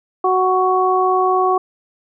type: harmonic tone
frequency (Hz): 371.3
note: F#4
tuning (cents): +6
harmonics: 1 / 2 / 3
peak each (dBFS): -17 / -17 / -17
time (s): 0.24-1.58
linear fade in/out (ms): 5
effects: none

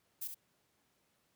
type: noise with echo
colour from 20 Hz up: violet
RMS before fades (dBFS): -40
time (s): 0.21-0.28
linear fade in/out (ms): 10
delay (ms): 67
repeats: 1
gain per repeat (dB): -6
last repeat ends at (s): 0.347
effects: pink hiss -75 dBFS RMS until 1.35 s + high-pass 100 Hz 12 dB/octave

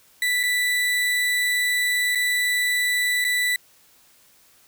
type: tone with dropouts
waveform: 35% pulse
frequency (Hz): 1975.5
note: B6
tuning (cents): 0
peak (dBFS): -18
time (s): 0.22-3.56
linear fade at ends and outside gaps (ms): 2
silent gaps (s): 0.431-0.435 / 2.15-2.155 / 3.243-3.248
effects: white hiss -56 dBFS RMS until 4.67 s

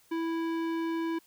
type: tone with tanh clipping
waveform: sine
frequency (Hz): 329.6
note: E4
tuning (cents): 0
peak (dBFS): -31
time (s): 0.11-1.19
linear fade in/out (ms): 10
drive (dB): 17
effects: white hiss -63 dBFS RMS until 1.26 s

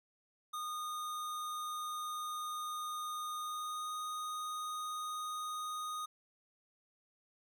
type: tone with pitch glide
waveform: square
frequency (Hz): 1229 to 1239.7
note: D#6 to D#6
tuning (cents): -22 to -7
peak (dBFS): -39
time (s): 0.53-6.06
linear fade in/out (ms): 10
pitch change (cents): +15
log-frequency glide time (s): 3.38-3.93
effects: none

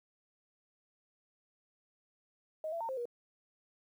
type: tone with pitch steps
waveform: sine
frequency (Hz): 627 / 671 / 911 / 526 / 479.1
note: D#5 / E5 / A#5 / C5 / A#4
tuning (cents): +13 / +31 / -40 / +9 / +47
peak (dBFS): -35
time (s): 2.64-3.055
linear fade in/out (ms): 2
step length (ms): 83
effects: 11-bit

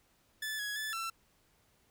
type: tone with pitch steps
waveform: sawtooth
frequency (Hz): 1741 / 1673 / 1738 / 1342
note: A6 / G#6 / A6 / E6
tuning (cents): -19 / +12 / -22 / +31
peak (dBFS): -32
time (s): 0.42-1.1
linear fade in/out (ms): 5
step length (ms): 170
effects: pink hiss -70 dBFS RMS until 1.9 s

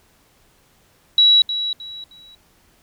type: tone with echo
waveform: sine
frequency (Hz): 3900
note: B7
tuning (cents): -23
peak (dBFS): -9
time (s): 1.18-1.42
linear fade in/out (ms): 2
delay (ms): 310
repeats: 3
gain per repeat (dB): -11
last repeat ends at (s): 2.35
effects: pink hiss -57 dBFS RMS until 2.82 s

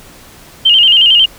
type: tone with vibrato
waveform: sine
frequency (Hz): 2986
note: F#7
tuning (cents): +15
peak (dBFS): -4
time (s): 0.65-1.26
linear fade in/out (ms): 10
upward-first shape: square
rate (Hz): 11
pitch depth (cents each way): 76
effects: pink hiss -38 dBFS RMS until 1.38 s

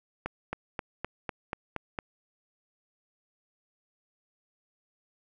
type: accelerating click train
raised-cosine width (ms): 0.5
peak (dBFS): -17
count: 8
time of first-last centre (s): 0.26-1.988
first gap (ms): 270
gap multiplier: 0.97
effects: none

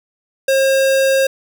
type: tone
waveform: square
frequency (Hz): 537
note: C5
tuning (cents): +45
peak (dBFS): -12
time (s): 0.48-1.27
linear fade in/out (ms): 5
effects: none

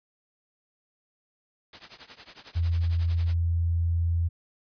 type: noise with tremolo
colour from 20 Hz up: white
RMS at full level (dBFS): -40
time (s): 1.73-3.34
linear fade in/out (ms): 2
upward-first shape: triangle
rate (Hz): 11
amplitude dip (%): 95
type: tone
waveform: sine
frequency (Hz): 84.4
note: E2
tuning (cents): +41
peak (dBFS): -22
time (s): 2.55-4.29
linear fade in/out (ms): 20
effects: resampled to 11025 Hz

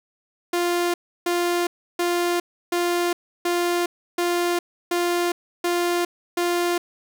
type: tone bursts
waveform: sawtooth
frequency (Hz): 349.2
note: F4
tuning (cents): 0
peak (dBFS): -16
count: 9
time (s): 0.53-6.78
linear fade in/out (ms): 5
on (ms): 410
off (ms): 320
effects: none

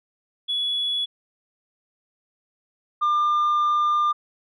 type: tone pair in turn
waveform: sine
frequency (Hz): 3392 / 1199.3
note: G#7 / D6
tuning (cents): +36 / +36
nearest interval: octave + tritone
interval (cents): 1800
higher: first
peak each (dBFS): -21 / -15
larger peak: second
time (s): 0.48-1.06 / 3.01-4.13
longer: second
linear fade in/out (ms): 20
effects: tanh soft clip ceiling -17 dBFS

